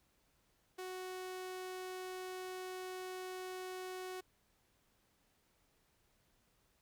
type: tone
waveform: sawtooth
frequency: 370 Hz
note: F#4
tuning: in tune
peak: -39 dBFS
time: 0.78-4.21 s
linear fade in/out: 10 ms
effects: pink hiss -75 dBFS RMS until 6.81 s